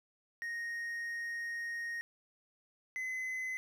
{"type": "tone pair in turn", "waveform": "triangle", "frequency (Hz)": [1864.7, 2034], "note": ["A#6", "C7"], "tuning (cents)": [0, -50], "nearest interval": "major second", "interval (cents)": 150, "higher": "second", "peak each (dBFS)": [-35, -34], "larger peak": "second", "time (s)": [[0.42, 2.01], [2.96, 3.57]], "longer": "first", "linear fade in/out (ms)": 0, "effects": []}